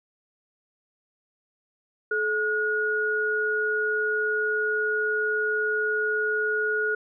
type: tone pair together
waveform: sine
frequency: 430 / 1446.3 Hz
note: A4 / F#6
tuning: -40 / -40 cents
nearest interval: octave + major sixth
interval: 2100 cents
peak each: -27 / -24 dBFS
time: 2.11-6.95 s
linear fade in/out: 5 ms
effects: none